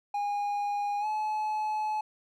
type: tone with pitch glide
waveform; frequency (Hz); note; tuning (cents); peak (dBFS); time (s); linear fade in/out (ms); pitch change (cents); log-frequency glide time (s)
triangle; 818 to 856.7; G#5 to A5; -26 to -46; -26; 0.14-2.01; 5; +80; 1-1.06
effects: none